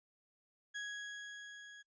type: tone with level ramp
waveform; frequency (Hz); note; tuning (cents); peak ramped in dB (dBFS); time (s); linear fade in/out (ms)
35% pulse; 1661.2; G#6; 0; -38 to -51; 0.74-1.83; 20
effects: noise-tail reverb RT60 0.1 s tail -23 dB re dry + resampled to 16000 Hz